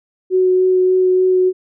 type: tone with vibrato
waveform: sine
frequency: 370 Hz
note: F#4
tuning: in tune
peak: -10 dBFS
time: 0.3-1.53 s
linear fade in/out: 50 ms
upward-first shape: sine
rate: 3.4 Hz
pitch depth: 9 cents each way
effects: none